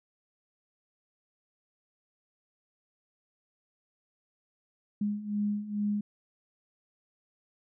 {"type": "beating tone pair", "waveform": "sine", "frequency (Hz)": [205.4, 207.7], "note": ["G#3", "G#3"], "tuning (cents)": [-19, 0], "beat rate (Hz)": 2.3, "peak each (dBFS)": [-34, -30], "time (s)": [5.01, 6.01], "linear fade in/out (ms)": 5, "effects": []}